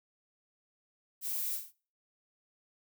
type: noise with echo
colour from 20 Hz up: violet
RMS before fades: -36 dBFS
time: 1.21-1.6 s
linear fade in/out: 50 ms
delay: 42 ms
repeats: 3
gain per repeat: -6 dB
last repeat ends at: 1.726 s
effects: noise-tail reverb RT60 0.4 s tail -22 dB re dry